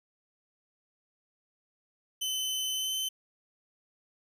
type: tone with pitch glide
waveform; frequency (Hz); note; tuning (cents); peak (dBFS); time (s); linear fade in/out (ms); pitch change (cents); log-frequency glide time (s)
sawtooth; 3044 to 3067; F#7 to G7; +48 to -38; -27; 2.21-3.09; 10; +14; 2.74-2.96
effects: none